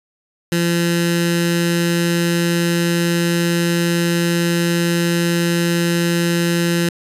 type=tone with notch filter; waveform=15% pulse; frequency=171.1 Hz; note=F3; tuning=35 cents flat; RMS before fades=-17 dBFS; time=0.52-6.89 s; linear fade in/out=2 ms; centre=700 Hz; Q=0.7; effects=resampled to 32000 Hz